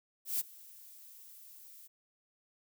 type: noise with ADSR envelope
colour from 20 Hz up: violet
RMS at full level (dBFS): -31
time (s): 0.25-1.88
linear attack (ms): 150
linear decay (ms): 19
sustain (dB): -23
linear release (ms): 18
effects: none